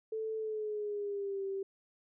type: tone with pitch glide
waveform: sine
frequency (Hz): 440 to 389.7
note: A4 to G4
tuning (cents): 0 to -10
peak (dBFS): -34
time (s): 0.12-1.63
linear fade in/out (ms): 5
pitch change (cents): -210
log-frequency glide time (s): 0.37-1.44
effects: none